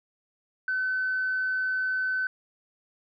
sine tone, 1518 Hz, F#6, 44 cents sharp, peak -24 dBFS, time 0.68-2.27 s, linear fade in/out 2 ms, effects tanh soft clip ceiling -20 dBFS

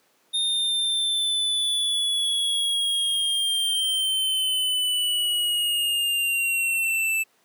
square linear sweep, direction down, 3663 to 2636 Hz, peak -22 dBFS, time 0.33-7.24 s, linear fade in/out 20 ms, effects pink hiss -63 dBFS RMS until 7.44 s + high-pass 300 Hz 12 dB/octave

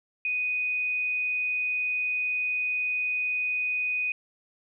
sine tone, 2489 Hz, D#7, in tune, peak -25 dBFS, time 0.25-4.12 s, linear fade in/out 2 ms, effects none

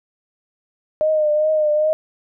sine tone with vibrato, 612 Hz, D#5, 29 cents flat, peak -14 dBFS, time 1.01-1.93 s, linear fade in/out 0 ms, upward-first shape triangle, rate 2.5 Hz, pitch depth 45 cents each way, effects none

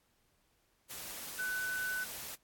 sine tone in noise, 1500 Hz, F#6, 23 cents sharp, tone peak -34 dBFS, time 1.38-2.05 s, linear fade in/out 20 ms, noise white, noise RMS -44 dBFS, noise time 0.89-2.36 s, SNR +7 dB, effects pink hiss -74 dBFS RMS until 2.43 s + AAC 64 kbps

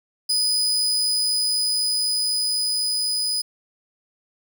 35% pulse tone with level ramp, 4978 Hz, D#8, in tune, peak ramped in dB -17 to -20 dBFS, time 0.29-3.42 s, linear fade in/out 10 ms, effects none

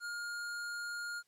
square tone, 1418 Hz, F6, 26 cents sharp, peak -39 dBFS, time 0-1.23 s, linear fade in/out 50 ms, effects white hiss -75 dBFS RMS until 1.27 s + low-pass 11000 Hz 12 dB/octave

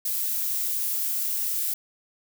violet noise, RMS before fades -27 dBFS, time 0.05-1.74 s, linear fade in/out 5 ms, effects none

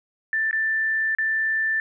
sine tone with dropouts, 1771 Hz, A6, 11 cents sharp, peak -20 dBFS, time 0.33-1.8 s, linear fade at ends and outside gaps 1 ms, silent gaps 0.511-0.529 / 1.15-1.185 s, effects none

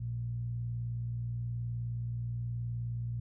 15% pulse tone with low-pass filter, 59 Hz, A#1, 22 cents sharp, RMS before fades -36 dBFS, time 0-3.2 s, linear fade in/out 5 ms, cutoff 120 Hz, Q 6.7, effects none

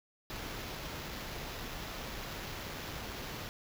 pink noise with sample-and-hold, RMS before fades -42 dBFS, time 0.3-3.49 s, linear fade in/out 0 ms, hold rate 8820 Hz, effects none

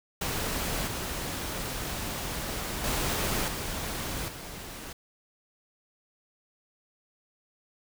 pink noise with level steps, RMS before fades -31 / -34 / -29 / -34 / -41 dBFS, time 0.21-4.93 s, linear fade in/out 5 ms, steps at 0.87 / 2.84 / 3.48 / 4.28 s, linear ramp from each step 2 ms, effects none

